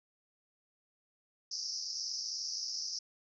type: band-pass noise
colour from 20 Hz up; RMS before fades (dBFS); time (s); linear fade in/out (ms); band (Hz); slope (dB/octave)
pink; -39; 1.51-2.99; 5; 4900 to 5800; 96
effects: none

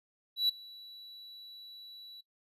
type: tone with ADSR envelope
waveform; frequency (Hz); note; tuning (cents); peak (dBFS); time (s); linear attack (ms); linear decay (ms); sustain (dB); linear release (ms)
triangle; 3935; B7; -7; -22; 0.36-2.21; 130; 8; -24; 7
effects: noise-tail reverb RT60 0.1 s tail -19 dB re dry + resampled to 32000 Hz

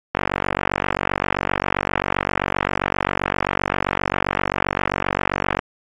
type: click train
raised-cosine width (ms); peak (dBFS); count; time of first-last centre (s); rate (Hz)
0.5; -3; 260; 0.15-5.591; 47.6
effects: AAC 32 kbps

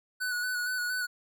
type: tone with vibrato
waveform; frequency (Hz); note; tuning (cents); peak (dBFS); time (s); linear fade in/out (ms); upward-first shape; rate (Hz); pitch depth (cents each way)
square; 1480; F#6; 0; -30; 0.2-1.07; 20; square; 4.3; 24
effects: none

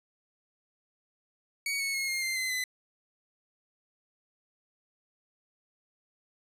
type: tone with pitch steps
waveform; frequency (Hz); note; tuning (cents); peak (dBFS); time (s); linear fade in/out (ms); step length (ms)
sawtooth; 2245 / 2205 / 2166 / 2128 / 2090 / 2053 / 2016; C#7 / C#7 / C#7 / C7 / C7 / C7 / B6; +21 / -10 / -41 / +29 / -2 / -33 / +35; -26; 1.66-2.64; 2; 140
effects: resampled to 32000 Hz

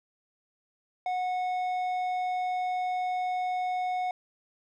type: tone with low-pass filter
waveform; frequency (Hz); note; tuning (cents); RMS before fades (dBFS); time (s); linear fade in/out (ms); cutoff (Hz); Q
square; 732; F#5; -19; -30; 1.06-4.11; 2; 2200; 0.53
effects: none

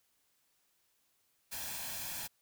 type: noise with comb filter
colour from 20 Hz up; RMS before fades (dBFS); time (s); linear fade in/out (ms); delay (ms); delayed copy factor
white; -41; 1.51-2.28; 20; 1.2; +0.6
effects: white hiss -75 dBFS RMS until 2.41 s

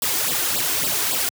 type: noise with flanger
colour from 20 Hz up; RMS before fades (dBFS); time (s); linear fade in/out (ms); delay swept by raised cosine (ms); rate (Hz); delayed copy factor
white; -22; 0.02-1.29; 2; 0.23 to 2.83; 3.6; +0.85
effects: high-pass 100 Hz 12 dB/octave

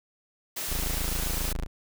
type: high-pass noise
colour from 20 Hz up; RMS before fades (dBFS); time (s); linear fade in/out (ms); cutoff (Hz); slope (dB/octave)
white; -33; 0.56-1.53; 10; 110; 12
type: tone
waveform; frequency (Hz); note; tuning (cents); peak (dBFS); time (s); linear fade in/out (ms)
25% pulse; 27.5; A0; 0; -25; 0.68-1.67; 20
effects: none

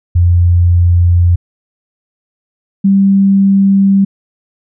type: tone pair in turn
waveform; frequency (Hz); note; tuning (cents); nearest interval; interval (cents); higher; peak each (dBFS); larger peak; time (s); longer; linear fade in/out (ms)
sine; 87.31 / 196; F2 / G3; 0 / 0; octave + major second; 1400; second; -5; neither; 0.15-1.36 / 2.84-4.05; neither; 10
effects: none

